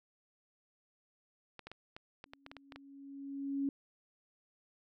clicks, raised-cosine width 0.3 ms, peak -31 dBFS, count 11, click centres 1.593 / 1.67 / 1.716 / 1.965 / 2.241 / 2.335 / 2.464 / 2.515 / 2.567 / 2.722 / 2.76 s
sine tone with exponential growth, 277.2 Hz, C#4, in tune, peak -30 dBFS, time 2.26-3.69 s, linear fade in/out 2 ms, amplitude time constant 310 ms
effects none

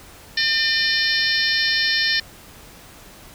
harmonic tone, 602 Hz, D5, 43 cents sharp, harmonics 3 / 4 / 5 / 6 / 7 / 8 / 9, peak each -21 / -29 / -28 / -27 / -24 / -27 / -25 dBFS, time 0.37-2.2 s, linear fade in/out 5 ms, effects pink hiss -44 dBFS RMS until 3.34 s

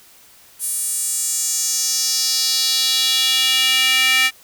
square tone with high-pass filter sweep, 260 Hz, C4, 11 cents flat, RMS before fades -18 dBFS, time 0.59-4.31 s, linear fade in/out 50 ms, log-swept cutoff 10000 to 2200 Hz, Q 2.9, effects white hiss -48 dBFS RMS until 4.43 s

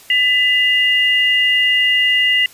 sine tone pair together, 1999 / 2827 Hz, B6 / F7, +20 / +20 cents, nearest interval tritone, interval 600 cents, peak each -14 dBFS, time 0.1-2.46 s, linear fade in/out 2 ms, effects white hiss -43 dBFS RMS until 2.53 s + resampled to 32000 Hz

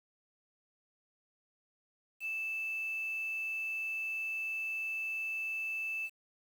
sine tone with quantisation, 2637 Hz, E7, in tune, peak -34 dBFS, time 2.2-6.1 s, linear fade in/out 50 ms, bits 9, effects none

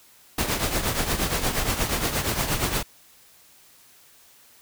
pink noise with tremolo, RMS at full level -22 dBFS, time 0.38-2.83 s, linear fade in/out 5 ms, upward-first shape triangle, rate 8.5 Hz, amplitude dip 70%, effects white hiss -54 dBFS RMS until 4.61 s

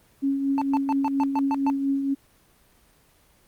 sine tone with tremolo, 275.3 Hz, C#4, 12 cents flat, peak -19 dBFS, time 0.22-2.15 s, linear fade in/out 20 ms, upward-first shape triangle, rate 4.3 Hz, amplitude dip 50%
triangle tone bursts, 883 Hz, A5, 6 cents sharp, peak -21 dBFS, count 8, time 0.58-1.7 s, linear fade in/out 0 ms, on 35 ms, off 120 ms
effects pink hiss -59 dBFS RMS until 3.47 s + Opus 24 kbps

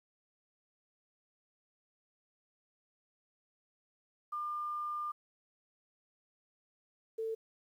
sine tone pair in turn, 1200 / 446.5 Hz, D6 / A4, +37 / +25 cents, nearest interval octave + perfect fourth, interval 1712 cents, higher first, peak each -35 / -34 dBFS, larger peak second, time 4.32-5.12 / 7.18-7.35 s, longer first, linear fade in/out 10 ms, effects 11-bit

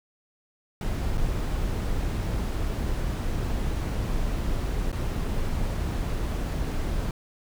brown noise with dropouts, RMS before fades -27 dBFS, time 0.81-7.11 s, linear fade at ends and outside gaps 2 ms, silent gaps 1.174-1.178 / 4.918-4.927 s, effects none

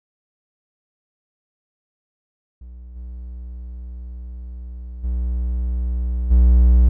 triangle tone with level steps, 60.8 Hz, B1, 26 cents flat, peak -33 / -28 / -17 / -7 dBFS, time 2.61-6.89 s, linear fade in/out 5 ms, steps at 2.95 / 5.03 / 6.3 s, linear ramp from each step 20 ms, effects none

